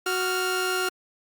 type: tone pair together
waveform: sawtooth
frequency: 370 / 1396.9 Hz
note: F#4 / F6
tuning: 0 / 0 cents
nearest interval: octave + major seventh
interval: 2300 cents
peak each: -23 dBFS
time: 0.06-0.89 s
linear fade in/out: 5 ms
effects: Opus 48 kbps